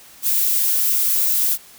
violet noise with high-pass filter sweep, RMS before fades -18 dBFS, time 0.22-1.58 s, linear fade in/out 50 ms, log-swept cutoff 2000 to 580 Hz, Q 1, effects white hiss -45 dBFS RMS until 1.78 s

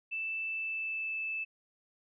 sine tone with pitch glide, 2645 to 2628 Hz, E7 to E7, +5 to -6 cents, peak -33 dBFS, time 0.11-1.45 s, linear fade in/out 20 ms, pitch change -11 cents, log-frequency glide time 0.46-1.17 s, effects none

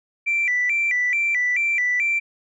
sine tone with vibrato, 2154 Hz, C7, 50 cents sharp, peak -17 dBFS, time 0.26-2.2 s, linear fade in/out 20 ms, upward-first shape square, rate 2.3 Hz, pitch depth 150 cents each way, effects tanh soft clip ceiling -14 dBFS

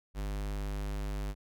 square tone, 50.4 Hz, G1, 49 cents sharp, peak -34 dBFS, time 0.14-1.35 s, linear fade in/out 50 ms, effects none

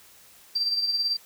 sine tone with tremolo, 4699 Hz, D8, in tune, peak -20 dBFS, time 0.55-1.17 s, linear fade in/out 10 ms, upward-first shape sine, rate 18 Hz, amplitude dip 55%, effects tanh soft clip ceiling -16 dBFS + white hiss -53 dBFS RMS until 1.25 s

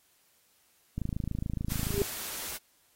click train, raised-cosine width 5 ms, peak -20 dBFS, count 29, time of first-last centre 0.98-2.017 s, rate 27 Hz
white noise, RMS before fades -38 dBFS, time 1.69-2.58 s, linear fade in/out 20 ms
sine tone with exponential growth, 402 Hz, G4, 44 cents sharp, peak -22 dBFS, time 1.83-2.02 s, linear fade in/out 1 ms, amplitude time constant 41 ms
effects white hiss -67 dBFS RMS until 2.95 s + AAC 48 kbps

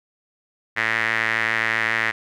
sawtooth tone with band-pass filter, 112.2 Hz, A2, 34 cents sharp, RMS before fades -22 dBFS, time 0.76-2.12 s, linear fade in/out 20 ms, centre 1900 Hz, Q 5, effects none

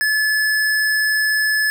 square tone, 1723 Hz, A6, 37 cents flat, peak -16 dBFS, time 0.01-1.7 s, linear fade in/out 0 ms, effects none

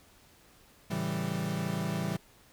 40% pulse chord, A dominant seventh, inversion none, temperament equal, 110 / 138.59 / 164.81 / 196 Hz, A2 / C#3 / E3 / G3, 0 / 0 / 0 / 0 cents, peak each -39 / -38 / -33 / -34 dBFS, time 0.9-2.17 s, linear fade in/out 10 ms, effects pink hiss -60 dBFS RMS until 2.52 s

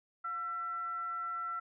sine tone with frequency modulation, 1346 Hz, E6, 36 cents sharp, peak -35 dBFS, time 0.24-1.6 s, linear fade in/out 10 ms, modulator 632 Hz, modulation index 0.23, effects none

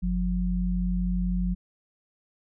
sine tone pair together, 47.81 / 180 Hz, G1 / F#3, -43 / -47 cents, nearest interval octave + major seventh, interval 2296 cents, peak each -26 dBFS, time 0.02-1.55 s, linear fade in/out 20 ms, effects none

